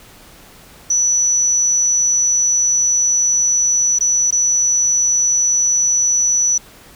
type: tone with dropouts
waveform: sine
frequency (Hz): 5930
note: F#8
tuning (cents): +3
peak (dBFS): -12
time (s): 0.9-6.58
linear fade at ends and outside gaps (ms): 5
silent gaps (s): 3.988-4.007 / 4.308-4.324
effects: pink hiss -43 dBFS RMS until 6.95 s